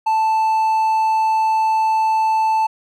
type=tone; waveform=triangle; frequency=880 Hz; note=A5; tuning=in tune; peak=-12 dBFS; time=0.06-2.67 s; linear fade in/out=10 ms; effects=none